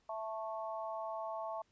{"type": "harmonic tone", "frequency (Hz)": 220, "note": "A3", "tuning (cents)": 0, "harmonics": [3, 4, 5], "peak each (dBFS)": [-41, -43, -45], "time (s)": [0.09, 1.62], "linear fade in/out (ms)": 5, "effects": ["pink hiss -75 dBFS RMS until 1.71 s", "resampled to 16000 Hz"]}